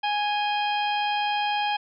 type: harmonic tone with a mistuned harmonic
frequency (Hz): 830.6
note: G#5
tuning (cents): 0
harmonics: 1 / 2 / 3 / 4 / 5 / 6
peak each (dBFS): -24 / -34 / -32 / -32 / -43 / -42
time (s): 0.03-1.77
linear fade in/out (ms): 10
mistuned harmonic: 4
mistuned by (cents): -61
effects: none